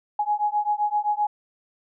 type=beating tone pair; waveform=sine; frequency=832 / 839.7 Hz; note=G#5 / G#5; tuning=+3 / +19 cents; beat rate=7.7 Hz; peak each=-24 dBFS; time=0.19-1.27 s; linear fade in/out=5 ms; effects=none